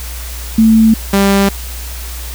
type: tone pair in turn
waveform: sine / sawtooth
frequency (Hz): 221.9 / 197.69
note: A3 / G3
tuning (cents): +15 / +15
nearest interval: major second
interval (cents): 200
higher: first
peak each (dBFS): -4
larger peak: neither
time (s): 0.58-0.94 / 1.13-1.49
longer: neither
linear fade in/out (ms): 5
effects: added 60 Hz sine -23 dBFS peak until 2.34 s + white hiss -29 dBFS RMS until 2.34 s